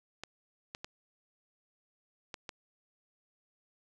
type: clicks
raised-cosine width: 0.2 ms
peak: -23 dBFS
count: 5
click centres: 0.236 / 0.749 / 0.845 / 2.342 / 2.492 s
effects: none